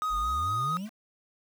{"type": "tone with vibrato", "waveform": "triangle", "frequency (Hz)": 1244.5, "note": "D#6", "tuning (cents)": 0, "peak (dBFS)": -25, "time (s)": [0.02, 0.77], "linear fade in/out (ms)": 0, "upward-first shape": "triangle", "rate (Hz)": 4.5, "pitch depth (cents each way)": 24}
{"type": "exponential sweep", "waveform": "triangle", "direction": "up", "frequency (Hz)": [41.2, 232.6], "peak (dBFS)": -31, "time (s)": [0.09, 0.9], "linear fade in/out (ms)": 50}
{"effects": ["8-bit"]}